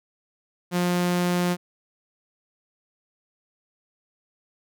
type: tone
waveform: sawtooth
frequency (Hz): 177.2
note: F3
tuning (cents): +25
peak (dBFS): -17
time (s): 0.71-1.57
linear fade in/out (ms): 50
effects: none